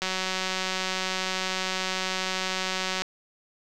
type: click train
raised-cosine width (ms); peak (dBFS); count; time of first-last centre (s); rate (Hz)
0.2; -11; 562; 0.02-3.02; 187
effects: none